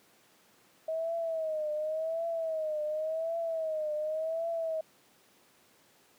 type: tone with vibrato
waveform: sine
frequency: 636 Hz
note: D#5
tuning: 38 cents sharp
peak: -30 dBFS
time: 0.88-4.81 s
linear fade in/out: 5 ms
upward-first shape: triangle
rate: 0.9 Hz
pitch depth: 99 cents each way
effects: pink hiss -63 dBFS RMS until 6.18 s + high-pass 200 Hz 12 dB/octave